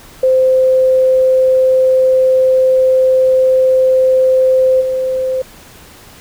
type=tone with level steps; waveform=sine; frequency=519 Hz; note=C5; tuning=14 cents flat; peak=-7 / -13 dBFS; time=0.23-5.42 s; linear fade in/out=5 ms; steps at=4.8 s; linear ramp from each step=20 ms; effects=pink hiss -39 dBFS RMS until 6.2 s